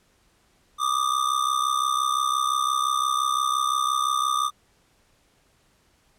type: ring-modulated tone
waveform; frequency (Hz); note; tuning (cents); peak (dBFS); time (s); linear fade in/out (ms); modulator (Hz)
square; 1198; D6; +34; -19; 0.78-4.51; 50; 32.9
effects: pink hiss -63 dBFS RMS until 6.18 s + low-pass 11000 Hz 12 dB/octave